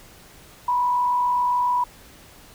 sine tone with frequency modulation, 982 Hz, B5, 10 cents flat, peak -18 dBFS, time 0.68-1.84 s, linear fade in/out 5 ms, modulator 47.2 Hz, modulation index 0.39, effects pink hiss -48 dBFS RMS until 2.54 s

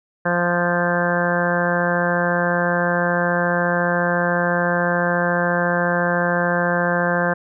harmonic tone, 174.61 Hz, F3, in tune, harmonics 1 / 2 / 3 / 4 / 5 / 6 / 7 / 8 / 9 / 10, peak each -23 / -29 / -22 / -26 / -30 / -28 / -31 / -32 / -23 / -29 dBFS, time 0.25-7.34 s, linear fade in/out 10 ms, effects none

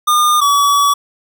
square tone pair in turn, 1212 / 1138.9 Hz, D#6 / C#6, -46 / +46 cents, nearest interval minor second, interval 108 cents, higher first, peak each -10 dBFS, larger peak neither, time 0.07-0.41 / 0.41-0.94 s, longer second, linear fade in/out 10 ms, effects none

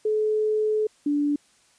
sine tone pair in turn, 429.5 / 290.9 Hz, A4 / D4, -42 / -16 cents, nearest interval perfect fifth, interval 674 cents, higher first, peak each -20 dBFS, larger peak neither, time 0.05-0.87 / 1.06-1.36 s, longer first, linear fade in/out 5 ms, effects white hiss -60 dBFS RMS until 1.78 s + resampled to 22050 Hz

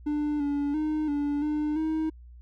triangle tone with pitch steps, 296.9 / 286.6 / 307.3 / 289.2 / 301 / 315.5 Hz, D4 / D4 / D#4 / D4 / D4 / D#4, +19 / -42 / -21 / -27 / +43 / +24 cents, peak -23 dBFS, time 0.06-2.1 s, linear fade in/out 10 ms, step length 340 ms, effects added 60 Hz sine -45 dBFS peak until 2.41 s

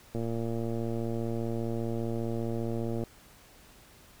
click train, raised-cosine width 2 ms, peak -21 dBFS, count 333, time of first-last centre 0.15-3.037 s, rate 115 Hz, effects pink hiss -56 dBFS RMS until 4.2 s

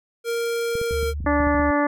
square tone with pitch glide, 466.2 to 461.4 Hz, A#4 to A#4, 0 to -18 cents, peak -23 dBFS, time 0.24-1.14 s, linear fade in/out 50 ms, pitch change -18 cents, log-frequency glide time 0.87-1.01 s
clicks, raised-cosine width 5 ms, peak -21 dBFS, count 10, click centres 0.754 / 0.815 / 0.91 / 1.03 / 1.205 / 1.245 / 1.404 / 1.471 / 1.548 / 1.598 s
sine tone, 73 Hz, D2, 10 cents flat, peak -25 dBFS, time 0.92-1.71 s, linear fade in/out 5 ms
harmonic tone, 290.8 Hz, D4, 17 cents flat, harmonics 1 / 2 / 3 / 4 / 5 / 6 / 7, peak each -21 / -23 / -26 / -26 / -33 / -28 / -34 dBFS, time 1.26-1.87 s, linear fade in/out 5 ms
effects none

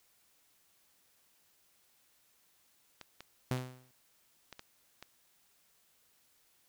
clicks, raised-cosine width 0.2 ms, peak -29 dBFS, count 6, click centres 3.013 / 3.206 / 3.577 / 4.527 / 4.594 / 5.026 s
sawtooth tone with exponential decay, 127.3 Hz, C3, 47 cents flat, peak -25 dBFS, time 3.51-3.91 s, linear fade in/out 2 ms, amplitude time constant 85 ms
effects white hiss -70 dBFS RMS until 6.68 s

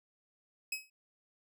sawtooth tone with exponential decay, 2550 Hz, D#7, 42 cents sharp, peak -28 dBFS, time 0.72-0.9 s, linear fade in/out 5 ms, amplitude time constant 38 ms, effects none

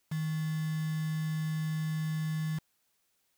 sine tone with quantisation, 157.2 Hz, D#3, 18 cents sharp, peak -30 dBFS, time 0.11-2.59 s, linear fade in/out 10 ms, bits 7, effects white hiss -75 dBFS RMS until 3.37 s

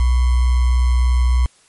sine tone with sample-and-hold, 61.7 Hz, B1, 1 cent flat, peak -11 dBFS, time 0-1.46 s, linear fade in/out 0 ms, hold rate 1050 Hz, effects white hiss -53 dBFS RMS until 1.68 s + MP3 48 kbps

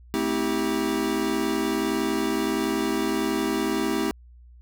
square chord, A minor seventh, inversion none, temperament equal with one note detuned, 220 / 261.6 / 321.2 / 392 Hz, A3 / C4 / E4 / G4, 0 / 0 / -45 / 0 cents, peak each -31 / -30 / -28 / -29 dBFS, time 0.14-4.11 s, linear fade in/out 0 ms, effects added 60 Hz sine -46 dBFS peak until 4.61 s

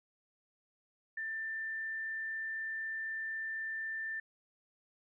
sine tone, 1782 Hz, A6, 22 cents sharp, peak -36 dBFS, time 1.17-4.2 s, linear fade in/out 5 ms, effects none

